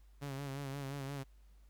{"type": "tone with vibrato", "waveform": "sawtooth", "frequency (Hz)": 138.59, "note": "C#3", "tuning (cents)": 0, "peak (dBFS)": -36, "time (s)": [0.21, 1.24], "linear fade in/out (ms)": 20, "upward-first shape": "sine", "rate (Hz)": 5.7, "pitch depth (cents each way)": 55, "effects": ["added 50 Hz sine -58 dBFS peak until 1.69 s", "pink hiss -75 dBFS RMS until 1.69 s"]}